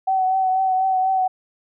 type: tone with vibrato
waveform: sine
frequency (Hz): 756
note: F#5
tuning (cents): +37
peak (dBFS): -16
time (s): 0.07-1.28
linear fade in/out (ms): 10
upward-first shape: triangle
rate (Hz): 4.1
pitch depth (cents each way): 29
effects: none